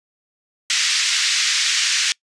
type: band-pass noise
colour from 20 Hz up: white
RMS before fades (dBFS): -19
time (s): 0.7-2.12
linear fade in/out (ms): 0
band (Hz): 1700 to 6300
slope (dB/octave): 24
effects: noise-tail reverb RT60 0.1 s tail -24 dB re dry + resampled to 22050 Hz